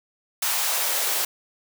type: noise with high-pass filter sweep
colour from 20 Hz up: white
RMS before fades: -24 dBFS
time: 0.42-1.25 s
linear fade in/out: 5 ms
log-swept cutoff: 930 to 440 Hz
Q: 1.3
effects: none

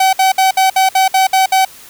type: tone bursts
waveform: 45% pulse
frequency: 762 Hz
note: G5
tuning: 49 cents flat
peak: -8 dBFS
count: 9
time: 0-1.65 s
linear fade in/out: 5 ms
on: 130 ms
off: 60 ms
effects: white hiss -38 dBFS RMS until 1.89 s

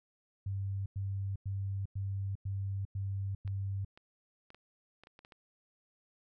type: tone bursts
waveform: sine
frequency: 98 Hz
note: G2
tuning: in tune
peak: -33 dBFS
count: 7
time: 0.46-3.848 s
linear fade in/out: 5 ms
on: 400 ms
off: 98 ms
type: clicks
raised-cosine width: 0.3 ms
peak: -38 dBFS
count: 9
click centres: 3.477 / 3.975 / 4.504 / 4.546 / 5.036 / 5.071 / 5.191 / 5.249 / 5.322 s
effects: none

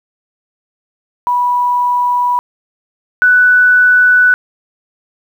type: tone pair in turn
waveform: sine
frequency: 979 / 1487.5 Hz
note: B5 / F#6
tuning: -15 / +9 cents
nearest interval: perfect fifth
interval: 724 cents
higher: second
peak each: -10 / -5 dBFS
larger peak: second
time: 1.27-2.39 / 3.22-4.34 s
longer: neither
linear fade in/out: 0 ms
effects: 7-bit

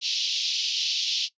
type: band-pass noise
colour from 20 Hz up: pink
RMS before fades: -27 dBFS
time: 0.01-1.29 s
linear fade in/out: 50 ms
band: 2900 to 5600 Hz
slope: 48 dB/octave
effects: noise-tail reverb RT60 0.1 s tail -17 dB re dry + resampled to 16000 Hz

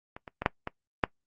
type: clicks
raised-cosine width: 0.5 ms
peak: -26 / -26 / -16 / -6 / -17 / -7 dBFS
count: 6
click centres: 0.165 / 0.278 / 0.42 / 0.461 / 0.674 / 1.038 s
effects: noise-tail reverb RT60 0.1 s tail -20 dB re dry + Opus 48 kbps

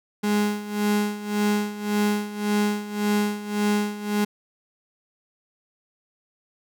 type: tone with tremolo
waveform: 35% pulse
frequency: 207.7 Hz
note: G#3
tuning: in tune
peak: -17 dBFS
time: 0.23-4.25 s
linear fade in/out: 10 ms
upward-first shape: sine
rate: 1.8 Hz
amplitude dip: 80%
effects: none

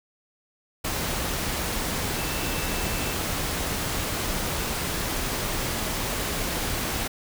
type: tone in noise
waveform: sine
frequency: 2659 Hz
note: E7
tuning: 14 cents sharp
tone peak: -38 dBFS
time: 2.18-3.14 s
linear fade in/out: 10 ms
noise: pink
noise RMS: -28 dBFS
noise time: 0.84-7.08 s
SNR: -13 dB
effects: none

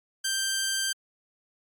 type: tone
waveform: 10% pulse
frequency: 1572 Hz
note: G6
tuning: 4 cents sharp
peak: -17 dBFS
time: 0.24-0.93 s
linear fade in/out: 10 ms
effects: MP3 96 kbps

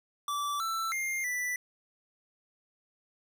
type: tone with pitch steps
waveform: square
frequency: 1161 / 1332 / 2114 / 1977 Hz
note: D6 / E6 / C7 / B6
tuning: -20 / +18 / +17 / +1 cents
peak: -31 dBFS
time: 0.28-1.56 s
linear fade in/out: 2 ms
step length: 320 ms
effects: none

